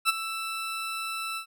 20% pulse tone with ADSR envelope, 1324 Hz, E6, 7 cents sharp, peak -13 dBFS, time 0.05-1.46 s, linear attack 41 ms, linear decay 21 ms, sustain -13 dB, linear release 90 ms, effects none

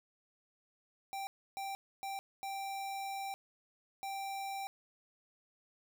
square tone bursts at uneven times, 784 Hz, G5, in tune, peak -39 dBFS, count 5, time 1.13-1.27 / 1.57-1.75 / 2.03-2.19 / 2.43-3.34 / 4.03-4.67 s, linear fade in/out 0 ms, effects none

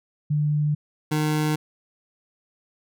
sine / 25% pulse tone pair in turn, 149 / 152.92 Hz, D3 / D#3, +25 / -30 cents, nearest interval unison, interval 45 cents, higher second, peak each -19 / -17 dBFS, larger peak second, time 0.3-0.75 / 1.11-1.56 s, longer neither, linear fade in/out 10 ms, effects none

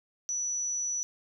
sine tone, 5920 Hz, F#8, in tune, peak -29 dBFS, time 0.29-1.03 s, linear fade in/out 0 ms, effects none

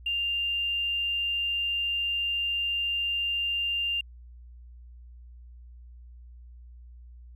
triangle tone, 2794 Hz, F7, in tune, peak -22 dBFS, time 0.06-4.01 s, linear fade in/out 5 ms, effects tanh soft clip ceiling -24 dBFS + added 60 Hz sine -45 dBFS peak until 7.35 s

